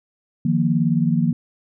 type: chord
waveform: sine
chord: Eb suspended second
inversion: none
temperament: equal with one note detuned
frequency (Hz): 155.56 / 174.61 / 233.9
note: Eb3 / F3 / Bb3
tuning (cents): 0 / 0 / +6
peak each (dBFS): -20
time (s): 0.45-1.33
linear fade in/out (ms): 5
effects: none